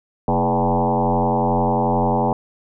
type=tone with frequency modulation; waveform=sine; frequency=501 Hz; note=B4; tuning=25 cents sharp; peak=-15 dBFS; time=0.28-2.33 s; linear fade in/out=2 ms; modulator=91.3 Hz; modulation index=4.6; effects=none